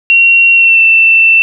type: tone with pitch glide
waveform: sine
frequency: 2740 to 2677 Hz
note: F7 to E7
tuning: -34 to +26 cents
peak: -3 dBFS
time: 0.1-1.42 s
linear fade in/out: 0 ms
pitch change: -40 cents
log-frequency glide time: 0.54-0.82 s
effects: none